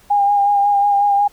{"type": "tone with vibrato", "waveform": "sine", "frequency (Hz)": 810, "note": "G#5", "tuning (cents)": -43, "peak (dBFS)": -11, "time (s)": [0.1, 1.28], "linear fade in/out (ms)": 10, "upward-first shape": "sine", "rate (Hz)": 5.5, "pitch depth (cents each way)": 24, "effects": ["pink hiss -50 dBFS RMS until 1.32 s"]}